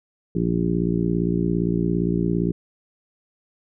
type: harmonic tone with a mistuned harmonic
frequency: 57.5 Hz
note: A#1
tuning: 23 cents flat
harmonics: 1 / 2 / 3 / 4 / 5 / 6 / 7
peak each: -33 / -29 / -22 / -30 / -27 / -27 / -29 dBFS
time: 0.35-2.52 s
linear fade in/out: 5 ms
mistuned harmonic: 1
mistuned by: -46 cents
effects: none